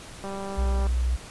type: click train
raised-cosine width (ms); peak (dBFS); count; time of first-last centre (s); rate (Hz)
1; -22; 124; 0.24-0.868; 196
type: tone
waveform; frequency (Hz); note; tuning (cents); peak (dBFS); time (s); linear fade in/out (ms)
sine; 61.7; B1; -1; -21; 0.57-1.17; 20
effects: pink hiss -43 dBFS RMS until 1.3 s + resampled to 24000 Hz